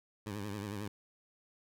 15% pulse tone with vibrato, 102.5 Hz, G#2, 22 cents flat, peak -32 dBFS, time 0.26-0.88 s, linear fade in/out 5 ms, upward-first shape triangle, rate 11 Hz, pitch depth 110 cents each way, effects none

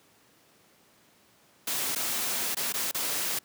white noise with dropouts, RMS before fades -30 dBFS, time 1.67-3.39 s, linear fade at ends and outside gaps 5 ms, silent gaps 1.951-1.958 / 2.548-2.568 / 2.725-2.739 / 2.913-2.945 s, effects pink hiss -61 dBFS RMS until 3.44 s + high-pass 150 Hz 12 dB/octave

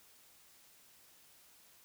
silence, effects white hiss -63 dBFS RMS until 1.84 s

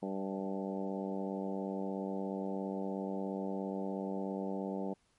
harmonic tone with a mistuned harmonic, 97 Hz, G2, 18 cents flat, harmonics 2 / 3 / 4 / 5 / 6 / 7 / 8 / 9, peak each -38 / -42 / -43 / -43 / -45 / -48 / -49 / -49 dBFS, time 0.02-4.94 s, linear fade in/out 10 ms, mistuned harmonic 7, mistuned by -20 cents, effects pink hiss -73 dBFS RMS until 5.18 s + MP3 48 kbps

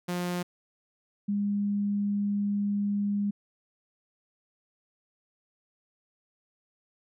sawtooth / sine tone pair in turn, 177.3 / 203.3 Hz, F3 / G#3, +26 / -37 cents, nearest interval major second, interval 237 cents, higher second, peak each -25 / -25 dBFS, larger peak neither, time 0.08-0.43 / 1.28-3.31 s, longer second, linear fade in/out 10 ms, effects none

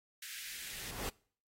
pink high-pass noise, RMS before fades -46 dBFS, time 0.22-0.91 s, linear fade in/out 5 ms, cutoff 1600 Hz, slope 48 dB/octave
pink noise with exponential growth, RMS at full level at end -38 dBFS, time 0.35-1.09 s, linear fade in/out 0 ms, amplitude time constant 160 ms
effects noise-tail reverb RT60 0.5 s tail -24 dB re dry + AAC 48 kbps

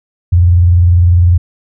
sine tone with vibrato, 87.31 Hz, F2, in tune, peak -4 dBFS, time 0.32-1.38 s, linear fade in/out 10 ms, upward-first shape triangle, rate 20 Hz, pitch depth 170 cents each way, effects none

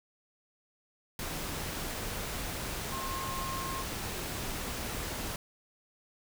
sine tone in noise, 1068 Hz, C6, 35 cents sharp, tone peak -37 dBFS, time 2.92-3.82 s, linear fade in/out 2 ms, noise pink, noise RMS -37 dBFS, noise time 1.19-5.36 s, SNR -3 dB, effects none

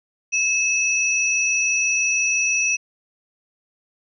sine tone pair together, 2600 / 5837 Hz, E7 / F#8, -24 / -24 cents, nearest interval octave + major second, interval 1400 cents, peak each -19 / -22 dBFS, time 0.32-2.77 s, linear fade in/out 20 ms, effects none

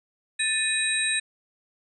sine tone cluster, 1766 / 2491 / 3858 / 8450 Hz, A6 / D#7 / B7 / C9, +6 / +1 / -41 / +16 cents, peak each -28 dBFS, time 0.39-1.2 s, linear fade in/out 10 ms, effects none

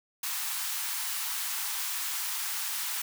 white high-pass noise, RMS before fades -33 dBFS, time 0.23-3.02 s, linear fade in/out 5 ms, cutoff 820 Hz, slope 48 dB/octave, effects none

